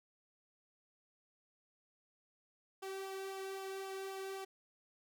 sawtooth tone with flanger, 386 Hz, G4, 27 cents flat, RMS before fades -44 dBFS, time 2.82-4.45 s, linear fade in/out 10 ms, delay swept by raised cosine 0.47 to 1.67 ms, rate 3.8 Hz, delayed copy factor -0.5, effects none

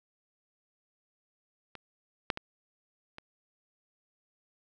clicks, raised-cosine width 0.3 ms, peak -27 / -11 / -20 / -27 dBFS, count 4, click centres 1.753 / 2.302 / 2.374 / 3.184 s, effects none

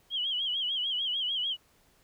sine tone with vibrato, 3110 Hz, G7, 14 cents flat, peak -28 dBFS, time 0.1-1.57 s, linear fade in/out 50 ms, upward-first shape sine, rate 6.7 Hz, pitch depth 110 cents each way, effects pink hiss -65 dBFS RMS until 2.03 s

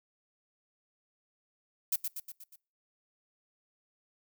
violet noise with echo, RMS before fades -29 dBFS, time 1.92-1.96 s, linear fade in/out 5 ms, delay 120 ms, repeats 5, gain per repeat -5 dB, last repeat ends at 2.56 s, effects noise-tail reverb RT60 0.4 s tail -25 dB re dry

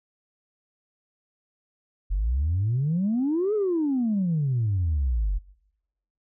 sine exponential two-way sweep, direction up then down, 43.65 to 437.9 to 43.65 Hz, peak -20 dBFS, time 2.1-5.39 s, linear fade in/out 20 ms, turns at 3.54 s, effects noise-tail reverb RT60 0.9 s tail -24 dB re dry + tanh soft clip ceiling -18 dBFS

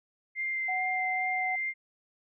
sine tone with vibrato, 2093 Hz, C7, in tune, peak -29 dBFS, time 0.35-1.74 s, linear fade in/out 50 ms, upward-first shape sine, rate 2.4 Hz, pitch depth 10 cents each way
sine tone, 744 Hz, F#5, 9 cents sharp, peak -31 dBFS, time 0.68-1.56 s, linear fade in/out 10 ms
effects none

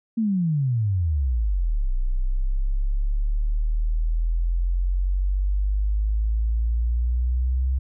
sine exponential two-way sweep, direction down then up, 232.9 to 30.68 to 65.2 Hz, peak -19 dBFS, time 0.17-7.79 s, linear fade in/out 10 ms, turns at 1.92 s, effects none

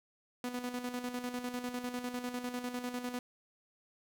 sawtooth tone with tremolo, 246.8 Hz, B3, 1 cent flat, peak -31 dBFS, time 0.44-3.19 s, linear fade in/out 2 ms, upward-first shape square, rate 10 Hz, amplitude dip 55%, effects none

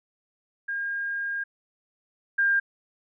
sine tone pair in turn, 1616 / 1601.1 Hz, G#6 / G6, -48 / +36 cents, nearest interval unison, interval 16 cents, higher first, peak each -27 / -19 dBFS, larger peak second, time 0.68-1.44 / 2.38-2.6 s, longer first, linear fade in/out 10 ms, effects none

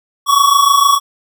square tone pair together, 1108.7 / 1135.3 Hz, C#6 / C#6, 0 / +41 cents, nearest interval unison, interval 41 cents, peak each -12 / -11 dBFS, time 0.26-1 s, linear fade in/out 50 ms, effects none

